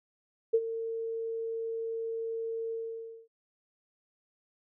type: tone with ADSR envelope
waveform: sine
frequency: 453.8 Hz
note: A#4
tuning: 47 cents flat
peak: -19 dBFS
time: 0.53-3.28 s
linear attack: 15 ms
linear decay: 52 ms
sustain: -13 dB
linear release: 570 ms
effects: none